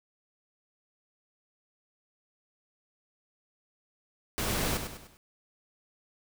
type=noise with echo; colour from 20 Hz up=pink; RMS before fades=-31 dBFS; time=4.38-4.77 s; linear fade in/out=0 ms; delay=100 ms; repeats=4; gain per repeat=-7 dB; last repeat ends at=5.17 s; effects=none